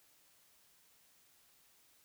silence, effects white hiss -68 dBFS RMS until 2.04 s

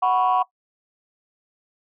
sine chord, F# suspended fourth, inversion none, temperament equal, 740 / 987.8 / 1108.7 Hz, F#5 / B5 / C#6, 0 / 0 / 0 cents, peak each -18 / -22 / -21 dBFS, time 0.02-0.43 s, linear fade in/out 10 ms, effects noise-tail reverb RT60 0.1 s tail -18 dB re dry + tanh soft clip ceiling -11 dBFS

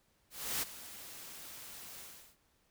white noise with ADSR envelope, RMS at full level -34 dBFS, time 0.3-2.37 s, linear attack 320 ms, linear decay 21 ms, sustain -15 dB, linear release 370 ms, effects pink hiss -73 dBFS RMS until 2.7 s

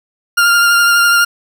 40% pulse tone with vibrato, 1400 Hz, F6, 4 cents sharp, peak -7 dBFS, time 0.37-1.25 s, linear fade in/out 10 ms, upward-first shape triangle, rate 12 Hz, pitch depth 21 cents each way, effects 8-bit

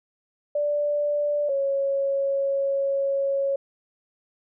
sine tone pair in turn, 586 / 551.5 Hz, D5 / C#5, -4 / -9 cents, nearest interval minor second, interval 105 cents, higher first, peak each -21 dBFS, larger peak neither, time 0.55-1.49 / 1.49-3.56 s, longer second, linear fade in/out 5 ms, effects none

